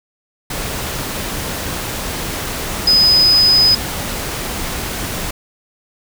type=tone in noise; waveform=sine; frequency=5020 Hz; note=D#8; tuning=15 cents sharp; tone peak=-8 dBFS; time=2.87-3.75 s; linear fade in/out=5 ms; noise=pink; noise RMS=-23 dBFS; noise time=0.5-5.31 s; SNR=+12 dB; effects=none